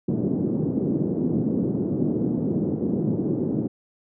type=band-pass noise; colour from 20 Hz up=white; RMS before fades=-24 dBFS; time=0.08-3.68 s; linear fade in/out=10 ms; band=130 to 340 Hz; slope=24 dB/octave; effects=none